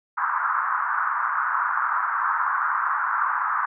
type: band-pass noise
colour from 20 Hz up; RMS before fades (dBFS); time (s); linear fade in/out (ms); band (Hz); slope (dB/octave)
pink; -24; 0.17-3.66; 10; 1000 to 1500; 48
effects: none